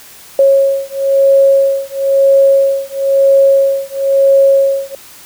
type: beating tone pair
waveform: sine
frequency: 547 / 548 Hz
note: C#5 / C#5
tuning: -23 / -20 cents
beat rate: 1 Hz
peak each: -10 dBFS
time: 0.39-4.95 s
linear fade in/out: 2 ms
effects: white hiss -37 dBFS RMS until 5.25 s